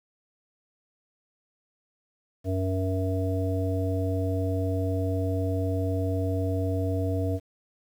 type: harmonic tone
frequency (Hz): 94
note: F#2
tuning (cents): +28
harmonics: 1 / 3 / 5 / 7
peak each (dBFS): -26 / -31 / -33 / -34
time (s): 2.44-7.4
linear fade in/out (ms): 50
effects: 9-bit